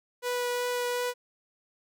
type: tone with vibrato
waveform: sawtooth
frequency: 490.2 Hz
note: B4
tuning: 13 cents flat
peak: -24 dBFS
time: 0.22-1.14 s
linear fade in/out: 50 ms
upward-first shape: triangle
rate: 2.7 Hz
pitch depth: 9 cents each way
effects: none